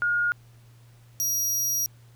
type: tone pair in turn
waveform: sine / sawtooth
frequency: 1428 / 5740 Hz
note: F6 / F8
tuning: +38 / +47 cents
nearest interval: 2 octaves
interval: 2409 cents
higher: second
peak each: -21 dBFS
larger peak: neither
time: 0.02-0.32 / 1.2-1.86 s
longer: second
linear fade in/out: 0 ms
effects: added 118 Hz sine -50 dBFS peak until 2.15 s + pink hiss -61 dBFS RMS until 2.15 s